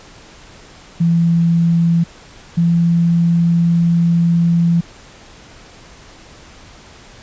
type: tone pair in turn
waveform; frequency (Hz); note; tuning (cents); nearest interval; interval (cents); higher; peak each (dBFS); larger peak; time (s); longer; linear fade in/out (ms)
sine; 168.2 / 169.47; E3 / E3; +35 / +48; unison; 13; second; -10; neither; 1-2.04 / 2.57-4.81; second; 10
effects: pink hiss -41 dBFS RMS until 7.22 s + resampled to 16000 Hz